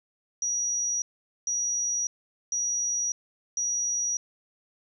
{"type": "tone bursts", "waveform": "sine", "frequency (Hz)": 5790, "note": "F#8", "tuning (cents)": -38, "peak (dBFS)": -25, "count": 4, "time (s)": [0.42, 4.17], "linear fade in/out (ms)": 2, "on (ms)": 600, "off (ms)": 450, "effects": []}